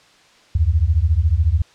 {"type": "beating tone pair", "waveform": "sine", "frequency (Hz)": [73.42, 87.42], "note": ["D2", "F2"], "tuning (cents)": [0, 2], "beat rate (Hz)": 14, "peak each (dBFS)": -16, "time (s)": [0.55, 1.62], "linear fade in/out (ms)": 5, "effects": ["white hiss -51 dBFS RMS until 1.74 s", "low-pass 5000 Hz 12 dB/octave"]}